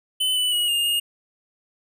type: tone with pitch steps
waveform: square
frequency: 3027 / 2982 / 2908 / 2825 / 2844 Hz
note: F#7 / F#7 / F#7 / F7 / F7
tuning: +39 / +13 / -31 / +19 / +31 cents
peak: -20 dBFS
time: 0.2-1 s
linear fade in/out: 10 ms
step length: 160 ms
effects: none